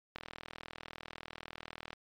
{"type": "click train", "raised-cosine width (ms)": 0.3, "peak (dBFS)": -25, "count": 72, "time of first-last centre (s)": [0.16, 1.931], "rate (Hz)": 40.1, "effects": ["MP3 96 kbps"]}